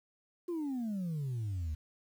sine exponential sweep, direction down, 360 to 73.42 Hz, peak -31 dBFS, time 0.48-1.75 s, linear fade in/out 10 ms, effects tanh soft clip ceiling -32 dBFS + 10-bit

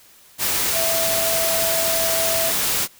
sine tone in noise, 659.3 Hz, E5, in tune, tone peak -23 dBFS, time 0.72-2.53 s, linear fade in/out 50 ms, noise white, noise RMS -21 dBFS, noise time 0.38-2.88 s, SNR -5 dB, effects white hiss -50 dBFS RMS until 2.99 s

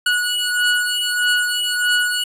25% pulse beating tone pair, 1462 / 1463.6 Hz, F#6 / F#6, -21 / -19 cents, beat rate 1.6 Hz, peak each -16 dBFS, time 0.06-2.24 s, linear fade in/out 5 ms, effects resampled to 32000 Hz

